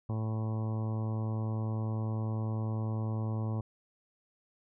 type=harmonic tone; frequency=110 Hz; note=A2; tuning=in tune; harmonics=1 / 2 / 3 / 4 / 5 / 6 / 7 / 8 / 9 / 10; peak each=-31 / -39 / -45 / -48 / -48 / -53 / -51 / -54 / -51 / -54 dBFS; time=0.09-3.61 s; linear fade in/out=5 ms; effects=none